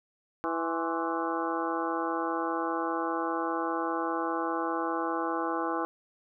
harmonic tone with a mistuned harmonic, 165 Hz, E3, 2 cents sharp, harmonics 2 / 3 / 4 / 5 / 6 / 7 / 8 / 9, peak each -33 / -36 / -39 / -35 / -36 / -37 / -39 / -41 dBFS, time 0.44-5.85 s, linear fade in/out 0 ms, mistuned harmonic 6, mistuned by +110 cents, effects none

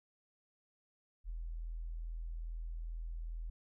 sine tone with ADSR envelope, 41.2 Hz, E1, in tune, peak -37 dBFS, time 1.24-3.5 s, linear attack 56 ms, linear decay 5 ms, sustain -2 dB, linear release 6 ms, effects none

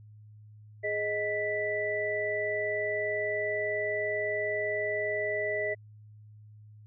sine tone cluster, 418.5 / 626 / 1975 Hz, G#4 / D#5 / B6, +13 / +10 / 0 cents, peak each -34 / -32 / -32 dBFS, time 0.83-5.75 s, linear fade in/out 20 ms, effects added 106 Hz sine -49 dBFS peak until 6.86 s

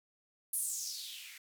violet noise with band-pass filter sweep, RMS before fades -40 dBFS, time 0.53-1.38 s, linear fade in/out 5 ms, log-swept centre 11000 to 1900 Hz, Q 4.4, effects none

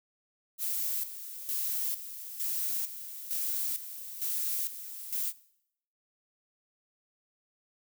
violet noise with tremolo, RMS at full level -32 dBFS, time 0.58-5.33 s, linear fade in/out 50 ms, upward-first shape square, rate 1.1 Hz, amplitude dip 70%, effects noise-tail reverb RT60 0.7 s tail -19 dB re dry

